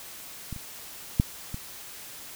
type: clicks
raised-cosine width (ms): 5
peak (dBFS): -22 / -28 / -7 / -21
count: 4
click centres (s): 0.527 / 0.563 / 1.199 / 1.544
effects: white hiss -43 dBFS RMS until 2.35 s